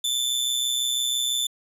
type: tone with amplitude modulation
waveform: sawtooth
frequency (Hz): 3520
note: A7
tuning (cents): 0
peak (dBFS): -17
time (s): 0.04-1.47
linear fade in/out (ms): 5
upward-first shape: sine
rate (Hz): 126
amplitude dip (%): 55
effects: resampled to 32000 Hz